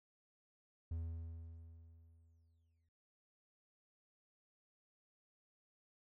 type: tone with exponential decay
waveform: triangle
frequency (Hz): 82.41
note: E2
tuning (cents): 0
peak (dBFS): -36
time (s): 0.91-2.89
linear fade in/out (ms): 5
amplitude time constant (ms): 430
effects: none